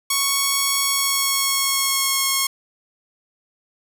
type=tone with pitch glide; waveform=5% pulse; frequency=1108.7 to 1085.9 Hz; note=C#6 to C#6; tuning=0 to -36 cents; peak=-6 dBFS; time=0.1-2.47 s; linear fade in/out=5 ms; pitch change=-36 cents; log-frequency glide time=0.85-2.28 s; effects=none